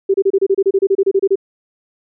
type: tone bursts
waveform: sine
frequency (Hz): 390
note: G4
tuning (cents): -9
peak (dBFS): -9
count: 16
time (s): 0.09-1.357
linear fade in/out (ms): 10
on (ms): 52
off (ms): 29
effects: none

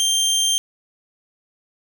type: tone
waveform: 25% pulse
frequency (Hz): 3167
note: G7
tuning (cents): +17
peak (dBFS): -13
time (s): 0-0.58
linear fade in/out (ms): 0
effects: none

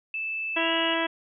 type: tone with pitch glide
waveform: sine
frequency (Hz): 2633 to 2888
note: E7 to F#7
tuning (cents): -3 to -43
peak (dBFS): -28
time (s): 0.14-0.94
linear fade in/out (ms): 2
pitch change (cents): +160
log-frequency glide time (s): 0.56-0.71
type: harmonic tone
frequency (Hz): 329.6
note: E4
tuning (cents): 0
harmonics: 1 / 2 / 3 / 4 / 5 / 6 / 7 / 8 / 9 / 10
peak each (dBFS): -30 / -30 / -31 / -37 / -32 / -33 / -39 / -34 / -40 / -35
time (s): 0.56-1.07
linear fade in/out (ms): 10
effects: none

